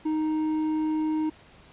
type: tone with hard clipping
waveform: sine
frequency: 311.1 Hz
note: D#4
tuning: in tune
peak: -25 dBFS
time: 0.05-1.3 s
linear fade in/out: 10 ms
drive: 5 dB
effects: pink hiss -53 dBFS RMS until 1.72 s + resampled to 8000 Hz